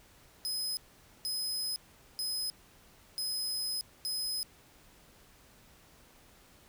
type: tone bursts at uneven times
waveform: sawtooth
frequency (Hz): 5060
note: D#8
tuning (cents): +28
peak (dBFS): -30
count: 5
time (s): 0.45-0.77 / 1.25-1.76 / 2.19-2.5 / 3.18-3.81 / 4.05-4.43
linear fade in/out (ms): 0
effects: pink hiss -60 dBFS RMS until 6.68 s